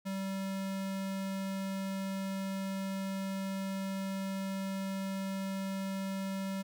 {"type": "tone", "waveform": "square", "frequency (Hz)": 193.4, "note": "G3", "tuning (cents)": -23, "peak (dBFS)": -35, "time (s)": [0.05, 6.63], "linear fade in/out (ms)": 20, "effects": []}